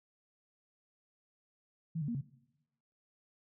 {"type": "tone with pitch steps", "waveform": "sine", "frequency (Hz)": [162.4, 145.7, 235, 138.6], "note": ["E3", "D3", "A#3", "C#3"], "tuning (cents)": [-26, -13, 14, 0], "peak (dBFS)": -33, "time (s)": [1.95, 2.214], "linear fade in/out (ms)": 10, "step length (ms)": 66, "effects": ["noise-tail reverb RT60 0.9 s tail -19 dB re dry"]}